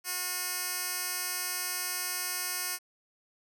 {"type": "tone with band-pass filter", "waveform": "10% pulse", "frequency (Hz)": 360, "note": "F#4", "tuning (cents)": -47, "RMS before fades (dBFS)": -34, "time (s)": [0.04, 2.79], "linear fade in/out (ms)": 50, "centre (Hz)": 11000, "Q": 0.63, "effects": []}